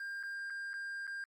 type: tone with dropouts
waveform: triangle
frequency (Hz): 1600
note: G6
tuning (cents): +35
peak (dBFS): -37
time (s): 0-1.24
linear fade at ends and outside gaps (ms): 1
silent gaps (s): 0.229-0.235 / 0.5-0.504 / 0.733-0.739 / 1.069-1.076
effects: Opus 32 kbps

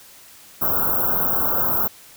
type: band-stop noise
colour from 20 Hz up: white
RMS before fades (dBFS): -20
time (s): 0.61-1.88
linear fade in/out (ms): 10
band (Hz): 1500 to 13000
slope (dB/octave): 96
effects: white hiss -46 dBFS RMS until 2.16 s

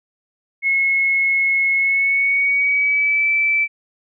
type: tone with pitch glide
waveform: sine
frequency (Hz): 2178 to 2321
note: C#7 to D7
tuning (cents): -31 to -21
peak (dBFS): -14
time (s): 0.62-3.68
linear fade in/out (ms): 50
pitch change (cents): +110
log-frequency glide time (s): 1.76-3.3
effects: none

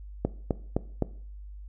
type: click train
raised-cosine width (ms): 2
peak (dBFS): -11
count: 4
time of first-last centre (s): 0.25-1.023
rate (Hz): 3.88
effects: noise-tail reverb RT60 0.5 s tail -18 dB re dry + added 50 Hz sine -40 dBFS peak until 1.68 s

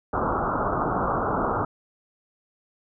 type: low-pass noise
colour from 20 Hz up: white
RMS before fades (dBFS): -25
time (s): 0.13-1.65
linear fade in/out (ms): 5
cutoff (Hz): 1400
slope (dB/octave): 96
effects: none

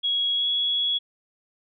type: tone with pitch glide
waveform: sine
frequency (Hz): 3322 to 3355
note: G#7 to G#7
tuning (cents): 0 to +17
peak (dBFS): -21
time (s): 0.03-0.99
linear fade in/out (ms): 20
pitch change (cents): +17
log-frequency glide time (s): 0.34-0.47
effects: none

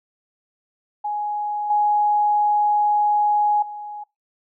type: tone with level steps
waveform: sine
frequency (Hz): 834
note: G#5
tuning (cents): +7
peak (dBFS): -22 / -15 / -30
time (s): 1.04-4.04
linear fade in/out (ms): 10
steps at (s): 1.7 / 3.62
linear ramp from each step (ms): 5
effects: noise-tail reverb RT60 0.2 s tail -22 dB re dry

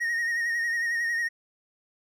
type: tone with vibrato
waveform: triangle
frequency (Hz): 1866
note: A#6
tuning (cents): +1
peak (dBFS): -23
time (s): 0-1.29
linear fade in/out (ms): 20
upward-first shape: sine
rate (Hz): 11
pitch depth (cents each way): 36
effects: none

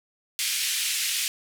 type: band-pass noise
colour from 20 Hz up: pink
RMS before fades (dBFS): -27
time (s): 0.39-1.28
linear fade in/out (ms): 0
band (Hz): 2300 to 13000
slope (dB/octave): 24
effects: none

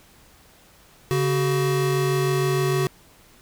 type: tone pair together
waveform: square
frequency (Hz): 140.77 / 375.8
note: C#3 / F#4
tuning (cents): +27 / +27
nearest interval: octave + perfect fourth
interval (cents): 1700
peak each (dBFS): -23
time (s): 1.11-2.87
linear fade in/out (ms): 0
effects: pink hiss -53 dBFS RMS until 3.41 s

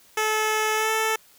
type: tone with pitch glide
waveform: 10% pulse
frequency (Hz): 432.8 to 440.4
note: A4 to A4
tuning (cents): -29 to +2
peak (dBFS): -13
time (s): 0.17-1.16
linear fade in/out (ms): 5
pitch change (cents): +31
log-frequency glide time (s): 0.75-0.9
effects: white hiss -55 dBFS RMS until 1.38 s

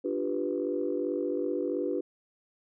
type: chord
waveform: sine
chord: G dominant seventh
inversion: second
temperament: equal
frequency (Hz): 293.7 / 349.2 / 392 / 493.9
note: D4 / F4 / G4 / B4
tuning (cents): 0 / 0 / 0 / 0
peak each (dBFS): -33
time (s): 0.04-2.01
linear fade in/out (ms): 10
effects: tanh soft clip ceiling -17 dBFS

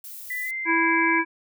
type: noise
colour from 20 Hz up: violet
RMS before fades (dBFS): -39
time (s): 0.04-0.51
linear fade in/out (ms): 2
type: tone with pitch glide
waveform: sine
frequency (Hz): 1992 to 2084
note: B6 to C7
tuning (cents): +14 to -7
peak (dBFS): -27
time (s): 0.3-1.19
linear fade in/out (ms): 5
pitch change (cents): +79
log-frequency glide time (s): 0.43-0.53
type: harmonic tone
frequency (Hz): 329.6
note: E4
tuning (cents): 0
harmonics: 1 / 3 / 5 / 7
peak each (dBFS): -24 / -24 / -24 / -24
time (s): 0.65-1.25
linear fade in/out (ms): 50
effects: none

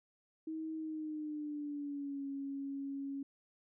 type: tone with pitch glide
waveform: sine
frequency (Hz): 317.7 to 276.6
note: D#4 to C#4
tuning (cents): +36 to -4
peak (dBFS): -38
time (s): 0.47-3.23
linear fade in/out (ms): 5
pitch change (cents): -240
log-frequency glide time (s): 0.75-2.26
effects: none

